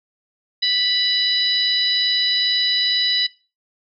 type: harmonic tone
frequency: 987.8 Hz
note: B5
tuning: in tune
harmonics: 2 / 3 / 4 / 5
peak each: -27 / -25 / -17 / -24 dBFS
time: 0.62-3.27 s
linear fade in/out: 10 ms
effects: noise-tail reverb RT60 0.3 s tail -18 dB re dry